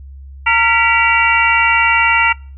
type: harmonic tone with a mistuned harmonic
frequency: 460 Hz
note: A#4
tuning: 23 cents flat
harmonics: 2 / 3 / 4 / 5 / 6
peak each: -16 / -16 / -16 / -16 / -16 dBFS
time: 0.46-2.33 s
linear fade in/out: 10 ms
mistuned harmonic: 4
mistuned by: +110 cents
effects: noise-tail reverb RT60 0.4 s tail -24 dB re dry + added 68 Hz sine -31 dBFS peak until 2.57 s